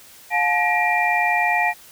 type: tone cluster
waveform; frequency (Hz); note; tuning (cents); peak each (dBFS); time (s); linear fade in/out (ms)
sine; 712 / 861 / 1900 / 2382; F5 / A5 / A#6 / D7; +33 / -38 / +33 / +24; -22; 0.3-1.74; 50
effects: white hiss -46 dBFS RMS until 1.91 s